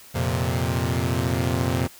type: chord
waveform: sawtooth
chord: F suspended fourth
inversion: none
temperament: equal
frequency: 87.31 / 116.54 / 130.81 Hz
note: F2 / Bb2 / C3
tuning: 0 / 0 / 0 cents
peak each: -22 dBFS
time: 0.14-1.88 s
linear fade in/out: 20 ms
effects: white hiss -47 dBFS RMS until 1.99 s